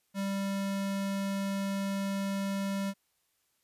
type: tone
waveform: square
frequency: 196.6 Hz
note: G3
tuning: 5 cents sharp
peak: -31 dBFS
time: 0.14-2.94 s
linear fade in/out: 50 ms
effects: white hiss -75 dBFS RMS until 3.63 s + resampled to 32000 Hz